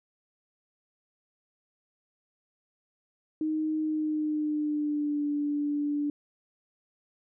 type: tone with pitch glide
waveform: sine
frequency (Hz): 311.1 to 291.9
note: D#4 to D4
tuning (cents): 0 to -10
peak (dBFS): -26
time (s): 3.41-6.1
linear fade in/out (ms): 2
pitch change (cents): -110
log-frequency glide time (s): 3.8-5.26
effects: none